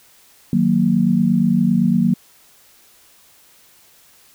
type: chord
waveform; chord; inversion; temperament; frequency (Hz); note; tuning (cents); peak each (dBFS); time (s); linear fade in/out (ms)
sine; D# minor; none; equal; 155.56 / 185 / 233.1; D#3 / F#3 / A#3; 0 / 0 / 0; -21 / -16 / -16; 0.53-2.14; 2
effects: white hiss -51 dBFS RMS until 4.34 s